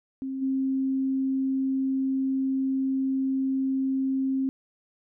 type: tone with level steps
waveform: sine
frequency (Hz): 266.4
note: C4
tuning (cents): +31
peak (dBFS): -29 / -23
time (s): 0.22-4.49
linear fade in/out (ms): 0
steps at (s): 0.41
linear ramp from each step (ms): 20
effects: none